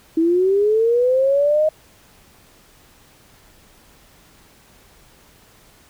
sine linear sweep, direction up, 319 to 628 Hz, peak -13 dBFS, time 0.17-1.69 s, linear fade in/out 5 ms, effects pink hiss -51 dBFS RMS until 5.89 s

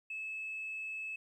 sine tone, 2600 Hz, E7, 24 cents flat, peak -37 dBFS, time 0.1-1.16 s, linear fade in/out 5 ms, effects tanh soft clip ceiling -34 dBFS + 12-bit

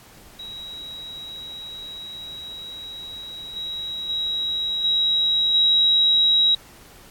sine tone with level steps, 3847 Hz, B7, 46 cents flat, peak -33 / -27 / -22 / -17 / -14 dBFS, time 0.39-6.55 s, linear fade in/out 5 ms, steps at 3.56 / 4.09 / 4.84 / 5.54 s, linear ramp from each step 5 ms, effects pink hiss -48 dBFS RMS until 7.1 s + AAC 64 kbps

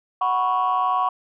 sine chord, F# suspended fourth, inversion none, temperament equal, 740 / 987.8 / 1108.7 Hz, F#5 / B5 / C#6, 0 / 0 / 0 cents, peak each -22 / -23 / -20 dBFS, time 0.21-1.09 s, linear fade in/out 5 ms, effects tanh soft clip ceiling -13 dBFS

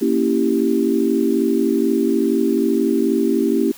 sine chord, A# diminished seventh, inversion none, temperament equal, 233.1 / 277.2 / 329.6 / 392 Hz, A#3 / C#4 / E4 / G4, 0 / 0 / 0 / 0 cents, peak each -20 dBFS, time 0.01-3.72 s, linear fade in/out 10 ms, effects white hiss -41 dBFS RMS until 3.77 s

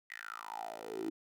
10% pulse tone with high-pass filter sweep, 55 Hz, A1, in tune, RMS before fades -43 dBFS, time 0.1-1.1 s, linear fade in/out 5 ms, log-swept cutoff 2000 to 310 Hz, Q 9, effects none

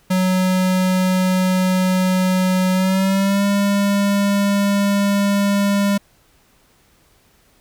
square tone with pitch glide, 185.2 to 200.8 Hz, F#3 to G3, +2 to +42 cents, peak -15 dBFS, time 0.1-5.98 s, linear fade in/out 10 ms, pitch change +140 cents, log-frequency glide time 2.73-3.45 s, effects pink hiss -56 dBFS RMS until 7.6 s

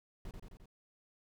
brown noise with echo, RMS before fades -44 dBFS, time 0.25-0.31 s, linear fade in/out 2 ms, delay 87 ms, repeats 4, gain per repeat -3 dB, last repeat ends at 0.658 s, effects none

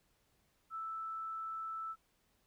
sine tone, 1318.5 Hz, E6, in tune, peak -39 dBFS, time 0.7-1.96 s, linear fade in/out 50 ms, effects pink hiss -75 dBFS RMS until 2.46 s

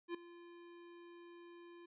square tone with ADSR envelope, 344.9 Hz, F4, 22 cents flat, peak -38 dBFS, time 0.08-1.86 s, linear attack 65 ms, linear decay 4 ms, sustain -17 dB, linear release 7 ms, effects resampled to 8000 Hz

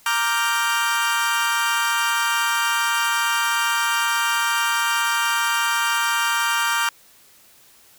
30% pulse chord, G minor seventh, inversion first, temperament equal, 932.3 / 1174.7 / 1396.9 / 1568 Hz, Bb5 / D6 / F6 / G6, 0 / 0 / 0 / 0 cents, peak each -22 dBFS, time 0.06-6.89 s, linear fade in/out 2 ms, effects white hiss -52 dBFS RMS until 7.98 s

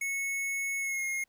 square tone with pitch glide, 2200 to 2146 Hz, C#7 to C7, -14 to +43 cents, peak -31 dBFS, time 0.01-1.24 s, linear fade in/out 5 ms, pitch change -43 cents, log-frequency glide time 0.79-1.04 s, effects pink hiss -74 dBFS RMS until 1.28 s

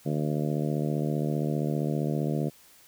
harmonic tone, 75.2 Hz, D2, 42 cents sharp, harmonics 2 / 3 / 4 / 5 / 6 / 7 / 8 / 9, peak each -28 / -32 / -34 / -36 / -38 / -39 / -40 / -41 dBFS, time 0.05-2.5 s, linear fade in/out 20 ms, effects white hiss -56 dBFS RMS until 2.87 s

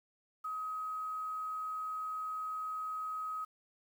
sine tone with quantisation, 1266 Hz, D#6, 30 cents sharp, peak -36 dBFS, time 0.44-3.45 s, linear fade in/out 10 ms, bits 10, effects none

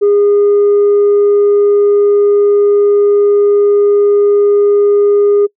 sine tone, 408.7 Hz, G#4, 28 cents flat, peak -4 dBFS, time 0.01-5.47 s, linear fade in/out 20 ms, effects noise-tail reverb RT60 0.1 s tail -25 dB re dry + tanh soft clip ceiling -4 dBFS

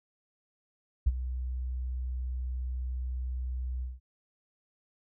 sine tone with ADSR envelope, 62.9 Hz, B1, 32 cents sharp, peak -18 dBFS, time 1.06-4 s, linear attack 12 ms, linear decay 37 ms, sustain -13 dB, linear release 180 ms, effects none

